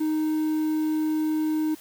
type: tone with quantisation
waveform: triangle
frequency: 310 Hz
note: D#4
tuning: 6 cents flat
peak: -20 dBFS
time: 0-1.75 s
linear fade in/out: 10 ms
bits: 8
effects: white hiss -49 dBFS RMS until 1.8 s